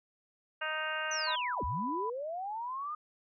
harmonic tone, 311.1 Hz, D#4, in tune, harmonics 2 / 3 / 4 / 5 / 6 / 7 / 8 / 9, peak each -41 / -43 / -40 / -36 / -43 / -48 / -46 / -41 dBFS, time 0.61-1.36 s, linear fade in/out 10 ms
sine linear two-way sweep, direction down then up, 6160 to 52.1 to 1239 Hz, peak -35 dBFS, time 1.11-2.95 s, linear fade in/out 5 ms, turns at 1.64 s
sine tone with pitch glide, 987.8 to 993.5 Hz, B5 to B5, 0 to +10 cents, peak -33 dBFS, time 1.27-2.1 s, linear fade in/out 5 ms, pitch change +10 cents, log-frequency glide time 1.66-1.83 s
effects none

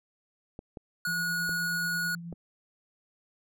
clicks, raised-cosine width 2 ms, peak -27 dBFS, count 4, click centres 0.591 / 0.772 / 1.493 / 2.327 s
square tone, 1453 Hz, F#6, 32 cents flat, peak -29 dBFS, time 1.05-2.15 s, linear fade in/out 2 ms
sine tone with tremolo, 169.9 Hz, F3, 47 cents flat, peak -36 dBFS, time 1.07-2.34 s, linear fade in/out 5 ms, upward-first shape triangle, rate 9.3 Hz, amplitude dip 40%
effects none

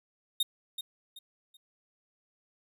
45% pulse tone with echo, 3700 Hz, A#7, 14 cents flat, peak -25 dBFS, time 0.4-0.43 s, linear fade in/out 5 ms, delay 380 ms, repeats 3, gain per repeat -10 dB, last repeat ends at 1.57 s, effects none

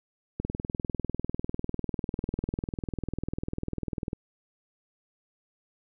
click train, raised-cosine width 3 ms, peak -17 dBFS, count 76, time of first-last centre 0.4-4.131 s, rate 20.1 Hz, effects none

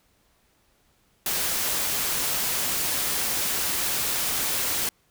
white noise, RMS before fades -26 dBFS, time 1.26-4.89 s, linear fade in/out 2 ms, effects pink hiss -65 dBFS RMS until 5.1 s

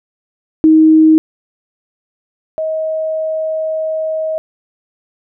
sine tone pair in turn, 315.3 / 633 Hz, D#4 / D#5, +23 / +30 cents, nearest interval octave, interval 1207 cents, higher second, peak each -4 / -15 dBFS, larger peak first, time 0.64-1.18 / 2.58-4.38 s, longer second, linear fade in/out 0 ms, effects none

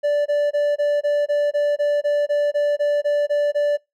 triangle tone bursts, 584 Hz, D5, 10 cents flat, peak -14 dBFS, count 15, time 0.03-3.774 s, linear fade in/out 20 ms, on 230 ms, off 21 ms, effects noise-tail reverb RT60 0.2 s tail -24 dB re dry

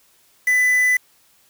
triangle tone with quantisation, 1997 Hz, B6, 19 cents sharp, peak -12 dBFS, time 0.47-0.97 s, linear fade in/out 5 ms, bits 5, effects white hiss -57 dBFS RMS until 1.49 s

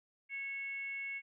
sine tone with frequency modulation, 2200 Hz, C#7, 14 cents flat, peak -38 dBFS, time 0.29-1.22 s, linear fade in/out 50 ms, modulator 542 Hz, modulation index 0.38, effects none

